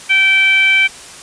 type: tone with frequency modulation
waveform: sine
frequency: 2326 Hz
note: D7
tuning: 17 cents flat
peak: -8 dBFS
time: 0.09-0.88 s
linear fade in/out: 20 ms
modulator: 779 Hz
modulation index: 0.62
effects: white hiss -34 dBFS RMS until 1.22 s + resampled to 22050 Hz